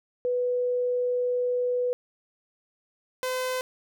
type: tone pair in turn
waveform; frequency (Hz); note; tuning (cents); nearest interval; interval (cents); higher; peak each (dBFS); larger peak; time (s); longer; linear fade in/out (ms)
sine / sawtooth; 493.9 / 510.7; B4 / C5; 0 / -42; minor second; 58; second; -23; neither; 0.25-1.93 / 3.23-3.61; first; 0
effects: none